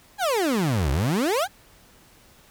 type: exponential two-way sweep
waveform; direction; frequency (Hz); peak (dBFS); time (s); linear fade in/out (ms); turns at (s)
30% pulse; down then up; 853 to 63.7 to 853; -18; 0.18-1.48; 50; 0.91
effects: pink hiss -54 dBFS RMS until 2.5 s